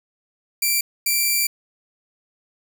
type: tone bursts at uneven times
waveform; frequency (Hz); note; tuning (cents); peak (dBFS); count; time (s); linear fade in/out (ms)
5% pulse; 2349; D7; 0; -8; 2; 0.62-0.81 / 1.06-1.47; 5
effects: 8-bit